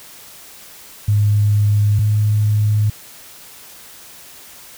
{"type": "tone pair in turn", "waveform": "sine", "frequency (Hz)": [103.83, 105.71], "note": ["G#2", "G#2"], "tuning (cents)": [0, 31], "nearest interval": "unison", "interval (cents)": 31, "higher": "second", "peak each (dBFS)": [-11, -12], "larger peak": "first", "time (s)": [[1.08, 1.99], [1.99, 2.9]], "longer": "neither", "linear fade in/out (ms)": 5, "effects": ["white hiss -40 dBFS RMS until 4.77 s"]}